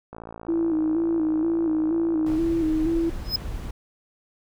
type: click train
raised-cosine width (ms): 1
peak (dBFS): -24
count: 126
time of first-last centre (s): 0.13-2.354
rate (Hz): 56.2
type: tone with vibrato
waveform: sine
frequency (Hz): 322.9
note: E4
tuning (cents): -36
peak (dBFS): -20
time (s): 0.48-3.1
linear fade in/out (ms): 10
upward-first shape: square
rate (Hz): 2.1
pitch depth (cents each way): 48
type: noise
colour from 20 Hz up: brown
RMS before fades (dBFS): -32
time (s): 2.26-3.71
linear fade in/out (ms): 5
type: tone with exponential growth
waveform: square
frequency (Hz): 5100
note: D#8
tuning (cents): +42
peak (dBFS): -18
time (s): 3.24-3.36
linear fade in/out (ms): 5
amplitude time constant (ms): 26
effects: none